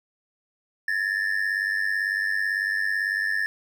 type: ring-modulated tone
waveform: triangle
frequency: 1764 Hz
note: A6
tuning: 4 cents sharp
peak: -18 dBFS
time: 0.88-3.46 s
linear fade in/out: 0 ms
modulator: 49 Hz
effects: none